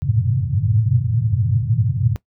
pink band-pass noise, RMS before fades -18 dBFS, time 0.02-2.16 s, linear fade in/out 0 ms, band 100 to 130 Hz, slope 48 dB/octave, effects noise-tail reverb RT60 0.1 s tail -19 dB re dry

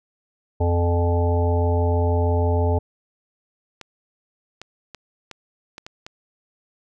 harmonic tone, 86.3 Hz, F2, 20 cents flat, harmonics 1 / 3 / 5 / 7 / 9 / 10, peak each -18 / -29 / -25 / -28 / -32 / -30 dBFS, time 0.6-2.79 s, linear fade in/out 10 ms
clicks, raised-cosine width 0.2 ms, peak -19 dBFS, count 7, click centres 3.813 / 4.616 / 4.947 / 5.313 / 5.781 / 5.865 / 6.065 s
effects none

